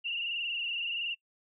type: tone with frequency modulation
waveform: sine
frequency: 2794 Hz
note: F7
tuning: in tune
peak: -31 dBFS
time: 0.04-1.15 s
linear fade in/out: 20 ms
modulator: 21.4 Hz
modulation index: 4.5
effects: noise-tail reverb RT60 0.1 s tail -23 dB re dry